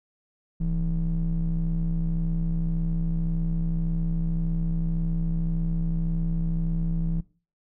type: ring-modulated tone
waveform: triangle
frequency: 67.7 Hz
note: C#2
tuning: 40 cents flat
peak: -18 dBFS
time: 0.6-7.21 s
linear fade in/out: 10 ms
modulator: 98.6 Hz
effects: noise-tail reverb RT60 0.4 s tail -21 dB re dry